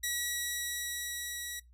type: tone with level ramp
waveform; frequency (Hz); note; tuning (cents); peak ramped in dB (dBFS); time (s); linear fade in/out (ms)
10% pulse; 1928; B6; -42; -22 to -29; 0.03-1.6; 10
effects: noise-tail reverb RT60 0.2 s tail -23 dB re dry + added 60 Hz sine -56 dBFS peak until 1.73 s

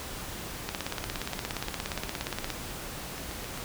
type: two click trains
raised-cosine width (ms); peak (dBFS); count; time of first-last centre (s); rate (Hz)
0.2; -23 / -14; 4 / 32; 3.18-3.575 / 0.69-2.503; 7.59 / 17.1
effects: pink hiss -39 dBFS RMS until 3.64 s

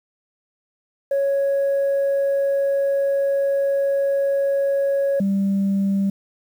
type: tone pair in turn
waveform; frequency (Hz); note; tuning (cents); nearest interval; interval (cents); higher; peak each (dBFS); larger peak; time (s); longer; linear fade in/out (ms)
sine; 554.4 / 196.63; C#5 / G3; 0 / +6; octave + tritone; 1794; first; -15; neither; 1.11-5.2 / 5.2-6.1; first; 5
effects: tanh soft clip ceiling -15 dBFS + 8-bit

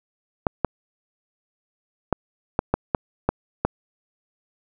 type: clicks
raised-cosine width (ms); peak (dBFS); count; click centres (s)
1; -4; 8; 0.468 / 0.647 / 2.127 / 2.591 / 2.74 / 2.948 / 3.29 / 3.65
effects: none

